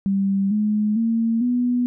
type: tone with pitch steps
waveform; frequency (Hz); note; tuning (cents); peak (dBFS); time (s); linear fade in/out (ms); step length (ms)
sine; 196 / 211.3 / 227.8 / 245.5; G3 / G#3 / A#3 / B3; 0 / +30 / -40 / -10; -17; 0.06-1.86; 0; 450
effects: none